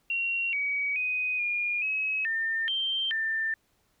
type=tone with pitch steps; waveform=sine; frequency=2745 / 2265 / 2500 / 2425 / 2560 / 1805 / 3142 / 1787 Hz; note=F7 / C#7 / D#7 / D#7 / D#7 / A6 / G7 / A6; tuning=-31 / +37 / +8 / -45 / +49 / +44 / +3 / +26 cents; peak=-26 dBFS; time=0.1-3.54 s; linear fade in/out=2 ms; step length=430 ms; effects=pink hiss -70 dBFS RMS until 4 s